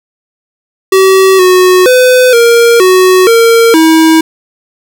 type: tone with pitch steps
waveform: square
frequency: 381.7 / 367.3 / 505 / 468 / 370.6 / 460 / 321.3 Hz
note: G4 / F#4 / B4 / A#4 / F#4 / A#4 / E4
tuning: -46 / -13 / +39 / +7 / +3 / -23 / -44 cents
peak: -3 dBFS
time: 0.92-4.21 s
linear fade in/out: 5 ms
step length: 470 ms
effects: none